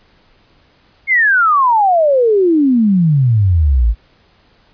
sine exponential sweep, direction down, 2189 to 51 Hz, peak -8 dBFS, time 1.07-3.95 s, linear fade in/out 50 ms, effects pink hiss -52 dBFS RMS until 4.73 s + resampled to 11025 Hz

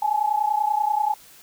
sine tone pair together, 830.6 / 860.9 Hz, G#5 / A5, 0 / -38 cents, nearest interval minor second, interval 62 cents, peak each -22 dBFS, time 0.02-1.14 s, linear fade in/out 5 ms, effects white hiss -49 dBFS RMS until 1.42 s

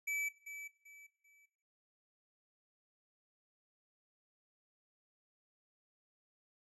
square tone with echo, 2304 Hz, D7, 34 cents flat, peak -36 dBFS, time 0.07-0.29 s, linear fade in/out 10 ms, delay 390 ms, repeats 3, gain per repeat -10 dB, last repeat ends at 1.46 s, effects noise-tail reverb RT60 0.7 s tail -18 dB re dry + resampled to 32000 Hz

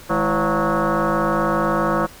sine tone with frequency modulation, 386.2 Hz, G4, 26 cents flat, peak -16 dBFS, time 0.09-2.07 s, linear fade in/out 20 ms, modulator 180 Hz, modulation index 5.6, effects pink hiss -42 dBFS RMS until 2.2 s

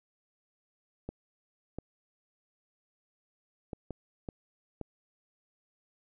clicks, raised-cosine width 2 ms, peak -24 dBFS, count 6, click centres 1.09 / 1.786 / 3.732 / 3.907 / 4.288 / 4.813 s, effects none

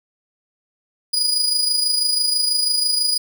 35% pulse tone with amplitude modulation, 4913 Hz, D#8, 23 cents flat, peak -13 dBFS, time 1.13-3.18 s, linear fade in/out 10 ms, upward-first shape sine, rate 26.1 Hz, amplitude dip 50%, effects none

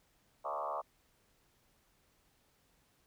sine tone with frequency modulation, 880 Hz, A5, in tune, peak -35 dBFS, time 0.44-0.82 s, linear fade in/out 20 ms, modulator 72.9 Hz, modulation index 4.5, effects pink hiss -72 dBFS RMS until 3.06 s

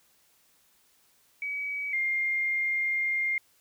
sine tone pair in turn, 2274 / 2115 Hz, C#7 / C7, +44 / +18 cents, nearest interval minor second, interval 126 cents, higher first, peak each -30 / -25 dBFS, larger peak second, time 1.42-1.93 / 1.93-3.38 s, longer second, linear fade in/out 2 ms, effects white hiss -65 dBFS RMS until 3.6 s

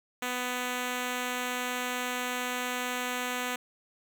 5% pulse tone, 248.7 Hz, B3, 12 cents sharp, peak -19 dBFS, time 0.22-3.56 s, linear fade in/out 5 ms, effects none

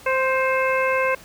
harmonic tone with a mistuned harmonic, 523.3 Hz, C5, in tune, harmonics 1 / 2 / 3 / 4 / 5, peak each -21 / -24 / -26 / -27 / -28 dBFS, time 0.06-1.15 s, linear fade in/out 5 ms, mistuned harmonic 4, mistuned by +30 cents, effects pink hiss -45 dBFS RMS until 1.24 s + high-pass 60 Hz 12 dB/octave

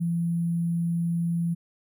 sine tone with sample-and-hold, 169.5 Hz, E3, 49 cents sharp, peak -23 dBFS, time 0-1.55 s, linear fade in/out 20 ms, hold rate 11025 Hz, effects none

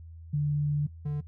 sine / triangle tone pair in turn, 146.83 / 147.47 Hz, D3 / D3, 0 / +8 cents, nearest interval unison, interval 8 cents, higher second, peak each -24 / -26 dBFS, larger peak first, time 0.33-0.87 / 1.05-1.21 s, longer first, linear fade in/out 10 ms, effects noise-tail reverb RT60 0.1 s tail -18 dB re dry + added 82 Hz sine -43 dBFS peak until 1.27 s

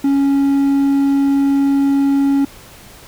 triangle tone, 277.5 Hz, C#4, 2 cents sharp, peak -9 dBFS, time 0.04-2.45 s, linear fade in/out 5 ms, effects pink hiss -40 dBFS RMS until 3.07 s

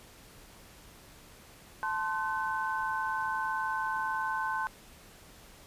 sine chord, F# diminished, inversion first, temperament equal with one note detuned, 880 / 1046.5 / 1518.1 Hz, A5 / C6 / F#6, 0 / 0 / +44 cents, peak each -34 dBFS, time 1.83-4.67 s, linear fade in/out 0 ms, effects pink hiss -54 dBFS RMS until 5.66 s + resampled to 32000 Hz

